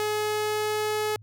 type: tone with pitch glide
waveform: sawtooth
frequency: 423.6 to 426.3 Hz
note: G#4 to G#4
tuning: +34 to +45 cents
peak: -21 dBFS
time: 0-1.16 s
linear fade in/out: 0 ms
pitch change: +11 cents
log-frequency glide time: 0.12-0.94 s
effects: added 107 Hz sine -46 dBFS peak until 1.22 s